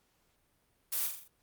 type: noise with echo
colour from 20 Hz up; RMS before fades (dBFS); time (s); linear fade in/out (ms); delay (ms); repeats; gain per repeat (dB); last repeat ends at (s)
blue; -33; 0.92-1.07; 5; 42; 5; -5; 1.28
effects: pink hiss -73 dBFS RMS until 1.42 s + Opus 48 kbps